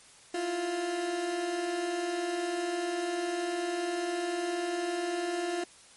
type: tone pair together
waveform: 30% pulse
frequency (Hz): 330 / 350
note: E4 / F4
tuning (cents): +2 / +4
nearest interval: minor second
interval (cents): 102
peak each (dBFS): -35 / -28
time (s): 0.34-5.64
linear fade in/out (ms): 5
effects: white hiss -55 dBFS RMS until 5.96 s + MP3 48 kbps